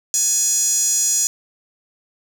sawtooth tone with high-pass filter, 840 Hz, G#5, 19 cents sharp, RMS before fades -18 dBFS, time 0.14-1.27 s, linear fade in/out 0 ms, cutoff 6600 Hz, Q 7.3, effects 8-bit

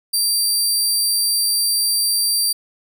20% pulse tone, 4699 Hz, D8, in tune, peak -10 dBFS, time 0.13-2.53 s, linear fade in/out 10 ms, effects none

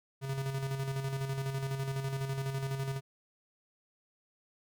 square tone with tremolo, 135.5 Hz, C#3, 39 cents flat, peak -32 dBFS, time 0.21-3.01 s, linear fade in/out 50 ms, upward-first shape square, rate 12 Hz, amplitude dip 45%, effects none

